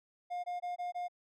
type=tone bursts; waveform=triangle; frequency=711 Hz; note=F5; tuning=31 cents sharp; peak=-33 dBFS; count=5; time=0.3-1.084 s; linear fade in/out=20 ms; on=140 ms; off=21 ms; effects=none